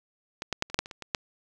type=clicks; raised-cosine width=0.2 ms; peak=-16 / -11 / -8 / -29 / -10 / -6 / -25 / -23 / -21 / -8 dBFS; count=10; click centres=0.421 / 0.527 / 0.624 / 0.7 / 0.744 / 0.79 / 0.859 / 0.912 / 1.023 / 1.148 s; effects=none